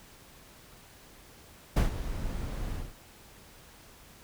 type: noise with ADSR envelope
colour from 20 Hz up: brown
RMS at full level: -20 dBFS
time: 1.76-2.94 s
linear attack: 10 ms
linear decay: 130 ms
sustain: -14 dB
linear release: 190 ms
effects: pink hiss -54 dBFS RMS until 4.23 s